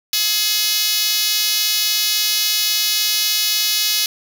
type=tone with high-pass filter; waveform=5% pulse; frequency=423.6 Hz; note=G#4; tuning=34 cents sharp; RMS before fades=-18 dBFS; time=0.13-4.06 s; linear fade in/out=2 ms; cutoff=4300 Hz; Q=0.88; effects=none